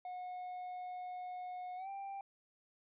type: tone with pitch glide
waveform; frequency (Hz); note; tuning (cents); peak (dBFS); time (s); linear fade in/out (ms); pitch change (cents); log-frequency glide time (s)
triangle; 727 to 788.2; F#5 to G5; -31 to +9; -40; 0.05-2.21; 2; +140; 1.76-1.89
effects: resampled to 8000 Hz